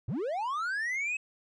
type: linear sweep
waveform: triangle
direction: up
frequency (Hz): 87.31 to 2593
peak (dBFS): -28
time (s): 0.08-1.17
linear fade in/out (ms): 5
effects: resampled to 22050 Hz